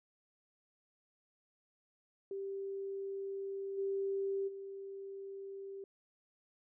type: tone with level steps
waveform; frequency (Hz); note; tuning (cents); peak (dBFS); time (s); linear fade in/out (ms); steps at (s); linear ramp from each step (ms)
sine; 392; G4; 0; -38 / -33 / -43; 2.31-5.84; 2; 3.77 / 4.47; 20
effects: none